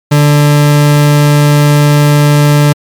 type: tone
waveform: 40% pulse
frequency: 146.83 Hz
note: D3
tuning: in tune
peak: -3 dBFS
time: 0.11-2.73 s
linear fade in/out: 10 ms
effects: MP3 96 kbps